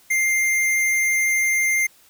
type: tone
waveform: square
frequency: 2102 Hz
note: C7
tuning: 7 cents sharp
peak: -18 dBFS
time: 0.1-1.87 s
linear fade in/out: 10 ms
effects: white hiss -54 dBFS RMS until 2.09 s